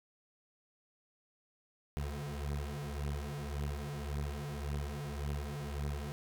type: beating tone pair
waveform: 25% pulse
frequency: 71.4 / 73.2 Hz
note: D2 / D2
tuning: -48 / -5 cents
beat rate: 1.8 Hz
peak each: -36 / -36 dBFS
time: 1.97-6.12 s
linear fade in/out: 0 ms
effects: none